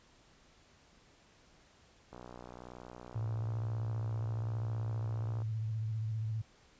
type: click train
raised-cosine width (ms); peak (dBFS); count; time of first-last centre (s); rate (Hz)
1; -34; 202; 2.13-5.42; 61.1
type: tone with vibrato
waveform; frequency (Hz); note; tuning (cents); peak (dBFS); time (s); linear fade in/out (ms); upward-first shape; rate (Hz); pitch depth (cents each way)
sine; 110; A2; 0; -33; 3.15-6.42; 10; square; 15; 36
effects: pink hiss -64 dBFS RMS until 6.79 s + resampled to 16000 Hz